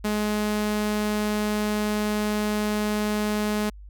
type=tone; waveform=sawtooth; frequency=210.7 Hz; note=G#3; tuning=25 cents sharp; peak=-19 dBFS; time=0.04-3.7 s; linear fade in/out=10 ms; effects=added 50 Hz sine -40 dBFS peak until 3.89 s